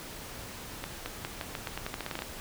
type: accelerating click train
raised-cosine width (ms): 0.3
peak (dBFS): -18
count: 15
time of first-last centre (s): 0.84-2.221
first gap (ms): 220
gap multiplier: 0.86
effects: pink hiss -43 dBFS RMS until 2.4 s